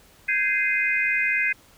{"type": "chord", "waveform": "sine", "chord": "Ab major seventh", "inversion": "third", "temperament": "just", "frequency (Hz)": [1557.4, 1661.2, 2077, 2492], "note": ["G6", "Ab6", "C7", "Eb7"], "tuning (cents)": [-12, 0, -13, 2], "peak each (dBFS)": [-29, -28, -23, -25], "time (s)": [0.28, 1.53], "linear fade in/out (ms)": 10, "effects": ["pink hiss -54 dBFS RMS until 1.77 s"]}